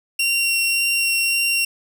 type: tone with vibrato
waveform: sawtooth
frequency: 2748 Hz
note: F7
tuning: 29 cents flat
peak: -14 dBFS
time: 0.19-1.65 s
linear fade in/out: 5 ms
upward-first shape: sine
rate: 1.8 Hz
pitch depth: 8 cents each way
effects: none